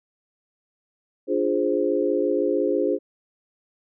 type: chord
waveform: sine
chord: D half-diminished seventh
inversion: none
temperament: equal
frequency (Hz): 293.7 / 349.2 / 415.3 / 523.3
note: D4 / F4 / Ab4 / C5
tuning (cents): 0 / 0 / 0 / 0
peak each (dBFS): -26 / -25 / -24 / -25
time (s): 1.27-2.99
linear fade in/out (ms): 50
effects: none